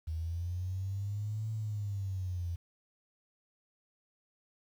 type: linear two-way sweep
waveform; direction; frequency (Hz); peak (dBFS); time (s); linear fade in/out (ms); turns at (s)
sine; up then down; 78.7 to 110.7 to 84.5; -33; 0.07-2.56; 10; 1.51
effects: 10-bit